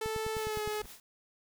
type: tone with pitch glide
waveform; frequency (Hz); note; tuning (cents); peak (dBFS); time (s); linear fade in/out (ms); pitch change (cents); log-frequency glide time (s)
sawtooth; 439 to 424; A4 to G#4; -4 to +36; -29; 0.01-0.82; 5; -60; 0.37-0.62
type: click train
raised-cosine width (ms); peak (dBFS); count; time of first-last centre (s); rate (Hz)
5; -29; 7; 0.06-0.675; 9.75
type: noise with tremolo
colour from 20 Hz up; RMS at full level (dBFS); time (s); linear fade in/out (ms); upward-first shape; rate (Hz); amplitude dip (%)
white; -49; 0.36-1; 2; sine; 5.9; 70
type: noise with exponential growth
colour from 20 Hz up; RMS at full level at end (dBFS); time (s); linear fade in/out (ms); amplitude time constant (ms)
brown; -42; 0.73-0.86; 0; 28
effects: none